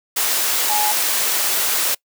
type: tone in noise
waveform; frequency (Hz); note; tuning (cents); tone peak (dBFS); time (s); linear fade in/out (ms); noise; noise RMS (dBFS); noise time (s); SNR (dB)
sine; 840; G#5; +19; -19; 0.69-0.92; 10; white; -19; 0.16-1.95; -3
effects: noise-tail reverb RT60 0.1 s tail -25 dB re dry + high-pass 400 Hz 12 dB/octave